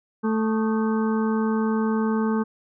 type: harmonic tone with a mistuned harmonic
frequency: 220 Hz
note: A3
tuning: in tune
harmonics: 1 / 2 / 4 / 5 / 6 / 7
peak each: -21 / -27 / -33 / -35 / -37 / -38 dBFS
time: 0.23-2.44 s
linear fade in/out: 20 ms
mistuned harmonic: 6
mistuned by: -110 cents
effects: none